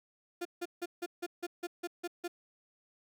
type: tone bursts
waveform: 35% pulse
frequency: 349.2 Hz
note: F4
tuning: in tune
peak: -33 dBFS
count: 10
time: 0.41-2.28 s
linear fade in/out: 10 ms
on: 43 ms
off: 160 ms
effects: none